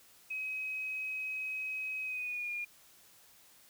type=tone with pitch glide; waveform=sine; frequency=2538 to 2421 Hz; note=D#7 to D#7; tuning=+34 to -48 cents; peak=-35 dBFS; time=0.3-2.65 s; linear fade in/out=10 ms; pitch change=-82 cents; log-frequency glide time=2.03-2.51 s; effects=white hiss -61 dBFS RMS until 3.69 s